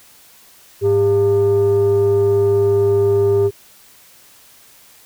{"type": "tone pair together", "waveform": "sine", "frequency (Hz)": [103.83, 400], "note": ["G#2", "G4"], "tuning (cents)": [0, 35], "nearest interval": "octave + major seventh", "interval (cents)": 2335, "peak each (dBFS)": [-17, -10], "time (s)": [0.81, 3.51], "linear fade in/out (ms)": 50, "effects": ["tanh soft clip ceiling -9 dBFS", "white hiss -47 dBFS RMS until 5.05 s"]}